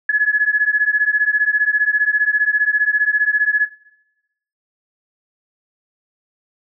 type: beating tone pair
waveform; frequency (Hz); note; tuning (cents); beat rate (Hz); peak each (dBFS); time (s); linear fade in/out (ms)
sine; 1692 / 1707; G#6 / G#6; +32 / +47; 15; -17 / -15; 0.09-3.66; 5
effects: noise-tail reverb RT60 0.9 s tail -20 dB re dry